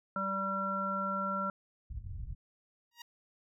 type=harmonic tone; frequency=194.3 Hz; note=G3; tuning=15 cents flat; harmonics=1 / 3 / 5 / 7; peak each=-38 / -40 / -43 / -33 dBFS; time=0.16-1.5 s; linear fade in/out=2 ms
type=low-pass noise; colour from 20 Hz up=pink; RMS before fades=-41 dBFS; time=1.9-2.35 s; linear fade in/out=5 ms; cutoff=110 Hz; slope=24 dB/octave
type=tone with exponential growth; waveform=10% pulse; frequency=946 Hz; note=A#5; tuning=25 cents sharp; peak=-35 dBFS; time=2.91-3.02 s; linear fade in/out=5 ms; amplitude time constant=22 ms
effects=none